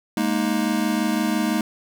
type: chord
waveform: square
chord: Ab suspended second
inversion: none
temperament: just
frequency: 207.7 / 233.6 / 311.5 Hz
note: Ab3 / Bb3 / Eb4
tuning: 0 / +4 / +2 cents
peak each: -25 dBFS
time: 0.17-1.61 s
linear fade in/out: 2 ms
effects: none